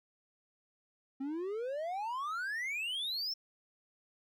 triangle exponential sweep, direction up, 261.6 to 5490 Hz, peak -33 dBFS, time 1.2-3.34 s, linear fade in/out 10 ms, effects none

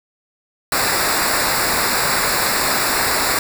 pink noise with comb filter, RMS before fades -18 dBFS, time 0.72-3.39 s, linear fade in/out 2 ms, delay 0.32 ms, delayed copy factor -0.85, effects none

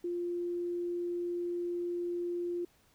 sine tone, 349.2 Hz, F4, in tune, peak -32 dBFS, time 0.04-2.65 s, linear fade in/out 5 ms, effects pink hiss -67 dBFS RMS until 2.94 s

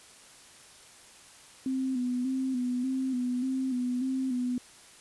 sine tone with vibrato, 255.2 Hz, C4, 43 cents flat, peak -27 dBFS, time 1.66-4.58 s, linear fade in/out 2 ms, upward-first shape square, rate 1.7 Hz, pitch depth 49 cents each way, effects white hiss -53 dBFS RMS until 5 s + resampled to 24000 Hz

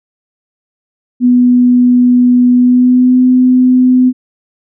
sine tone with pitch glide, 246.9 to 253.3 Hz, B3 to B3, 0 to +44 cents, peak -4 dBFS, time 1.2-4.13 s, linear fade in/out 50 ms, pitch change +44 cents, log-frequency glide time 2.54-3.21 s, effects none

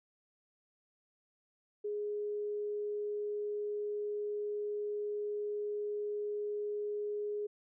sine tone, 415.9 Hz, G#4, 2 cents sharp, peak -34 dBFS, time 1.84-7.47 s, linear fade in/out 10 ms, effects none

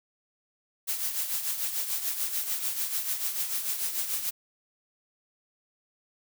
blue noise with tremolo, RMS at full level -28 dBFS, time 0.87-4.31 s, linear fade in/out 20 ms, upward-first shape triangle, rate 6.8 Hz, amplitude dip 65%, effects none

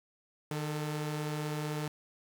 sawtooth tone pair together, 151.92 / 440 Hz, D#3 / A4, -41 / 0 cents, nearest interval octave + tritone, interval 1841 cents, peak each -30 / -38 dBFS, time 0.51-1.88 s, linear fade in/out 2 ms, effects none

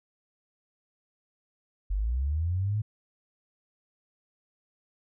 sine linear sweep, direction up, 44.5 to 110 Hz, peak -25 dBFS, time 1.9-2.82 s, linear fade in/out 10 ms, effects none

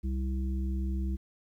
harmonic tone, 65.41 Hz, C2, in tune, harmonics 1 / 3 / 5, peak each -29 / -37 / -42 dBFS, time 0.03-1.17 s, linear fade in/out 20 ms, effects 11-bit

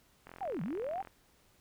click train, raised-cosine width 0.5 ms, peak -33 dBFS, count 36, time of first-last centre 0.27-1.073 s, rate 43.6 Hz
sine linear two-way sweep, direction down then up, 830.6 to 145.6 to 806 Hz, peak -34 dBFS, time 0.41-1.02 s, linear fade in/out 5 ms, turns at 0.62 s
effects pink hiss -67 dBFS RMS until 1.6 s

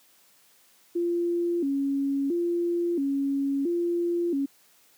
sine tone with vibrato, 309.2 Hz, D#4, 11 cents flat, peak -23 dBFS, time 0.95-4.46 s, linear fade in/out 10 ms, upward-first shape square, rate 0.74 Hz, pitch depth 190 cents each way, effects white hiss -60 dBFS RMS until 4.97 s + high-pass 150 Hz 12 dB/octave

